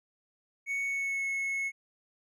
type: tone with pitch glide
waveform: triangle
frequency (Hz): 2222 to 2188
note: C#7 to C#7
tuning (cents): +4 to -23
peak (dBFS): -28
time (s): 0.66-1.72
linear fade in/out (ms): 50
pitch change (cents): -27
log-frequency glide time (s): 0.84-1.27
effects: none